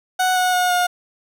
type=tone with pitch steps; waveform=30% pulse; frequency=740 / 731.9 / 723.9 / 716 Hz; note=F#5 / F#5 / F#5 / F5; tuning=0 / -19 / -38 / +43 cents; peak=-13 dBFS; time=0.19-0.87 s; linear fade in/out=10 ms; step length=170 ms; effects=none